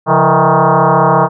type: tone with frequency modulation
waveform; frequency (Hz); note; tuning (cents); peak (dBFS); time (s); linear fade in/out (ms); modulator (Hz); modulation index
sine; 140.8; C#3; +27; -6; 0.06-1.29; 50; 158; 7
effects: none